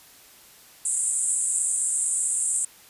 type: band-pass noise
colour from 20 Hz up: pink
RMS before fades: -25 dBFS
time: 0.85-2.65 s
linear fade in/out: 5 ms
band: 7500 to 9600 Hz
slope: 96 dB/octave
effects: white hiss -51 dBFS RMS until 2.89 s + resampled to 32000 Hz